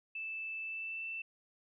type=tone with pitch glide; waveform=sine; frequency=2637 to 2666 Hz; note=E7 to E7; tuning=0 to +19 cents; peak=-38 dBFS; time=0.15-1.22 s; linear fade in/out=5 ms; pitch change=+19 cents; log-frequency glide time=0.62-1.06 s; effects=none